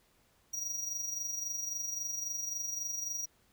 square tone with amplitude modulation, 5750 Hz, F8, 50 cents sharp, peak -33 dBFS, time 0.53-3.26 s, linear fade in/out 10 ms, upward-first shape sine, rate 23.7 Hz, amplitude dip 55%, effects pink hiss -69 dBFS RMS until 3.52 s

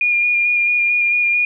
sine tone with vibrato, 2423 Hz, D#7, 47 cents flat, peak -13 dBFS, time 0.01-1.45 s, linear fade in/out 2 ms, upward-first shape square, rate 4.5 Hz, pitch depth 13 cents each way, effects none

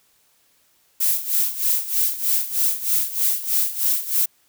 violet noise with tremolo, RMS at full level -18 dBFS, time 1-4.26 s, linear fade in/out 10 ms, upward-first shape sine, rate 3.2 Hz, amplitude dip 80%, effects white hiss -61 dBFS RMS until 4.48 s

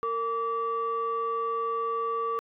sine tone pair together, 458.4 / 1155 Hz, A#4 / D6, -29 / -29 cents, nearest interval octave + major third, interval 1600 cents, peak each -30 / -27 dBFS, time 0.03-2.39 s, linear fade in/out 0 ms, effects tanh soft clip ceiling -21 dBFS

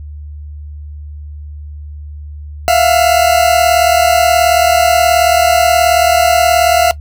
40% pulse tone pair together, 670 / 708.6 Hz, E5 / F5, +28 / +25 cents, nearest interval minor second, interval 97 cents, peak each -10 dBFS, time 2.68-6.91 s, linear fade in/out 0 ms, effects noise-tail reverb RT60 0.1 s tail -18 dB re dry + added 74 Hz sine -25 dBFS peak until 7 s

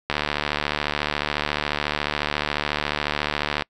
click train, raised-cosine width 0.3 ms, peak -6 dBFS, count 262, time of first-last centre 0.1-3.622 s, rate 74.1 Hz, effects noise-tail reverb RT60 0.1 s tail -26 dB re dry

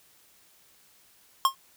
square tone with exponential decay, 1072 Hz, C6, 42 cents sharp, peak -15 dBFS, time 1.45-1.55 s, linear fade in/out 1 ms, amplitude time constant 20 ms, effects white hiss -60 dBFS RMS until 1.76 s

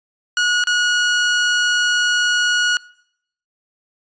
sawtooth tone with dropouts, 1453 Hz, F#6, 32 cents flat, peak -11 dBFS, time 0.37-2.77 s, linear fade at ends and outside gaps 1 ms, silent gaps 0.639-0.671 s, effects noise-tail reverb RT60 0.7 s tail -22 dB re dry + resampled to 16000 Hz

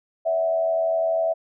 sine tone with frequency modulation, 656 Hz, E5, 9 cents flat, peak -19 dBFS, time 0.25-1.34 s, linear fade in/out 20 ms, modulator 87.9 Hz, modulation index 0.48, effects none

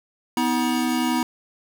square tone cluster, 248.1 / 319 / 958 Hz, B3 / D#4 / A#5, +8 / +43 / +47 cents, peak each -23 / -26 / -28 dBFS, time 0.37-1.23 s, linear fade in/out 2 ms, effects none

